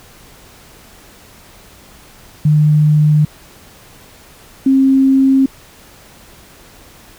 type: tone pair in turn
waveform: sine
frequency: 151.2 / 267.8 Hz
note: D#3 / C4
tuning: -49 / +40 cents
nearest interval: minor seventh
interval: 989 cents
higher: second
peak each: -7 dBFS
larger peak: neither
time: 2.45-3.25 / 4.66-5.46 s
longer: neither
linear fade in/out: 5 ms
effects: pink hiss -42 dBFS RMS until 7.18 s